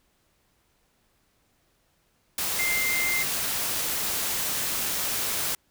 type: tone in noise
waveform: sine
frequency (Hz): 2093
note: C7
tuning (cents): 0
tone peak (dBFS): -25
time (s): 2.59-3.23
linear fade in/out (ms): 2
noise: white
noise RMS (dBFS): -28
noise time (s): 2.38-5.55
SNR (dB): 0
effects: pink hiss -68 dBFS RMS until 5.7 s